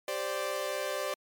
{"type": "chord", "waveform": "sawtooth", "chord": "G suspended fourth", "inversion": "none", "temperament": "equal", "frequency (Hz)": [392, 523.3, 587.3], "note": ["G4", "C5", "D5"], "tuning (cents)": [0, 0, 0], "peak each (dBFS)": [-36, -32, -30], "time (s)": [0.08, 1.14], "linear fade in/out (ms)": 2, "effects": ["MP3 96 kbps"]}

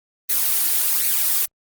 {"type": "noise with flanger", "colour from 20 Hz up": "blue", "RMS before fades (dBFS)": -19, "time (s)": [0.29, 1.46], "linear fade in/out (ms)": 10, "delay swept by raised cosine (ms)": [0.47, 2.77], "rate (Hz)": 1.3, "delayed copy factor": 0.6, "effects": ["Opus 32 kbps"]}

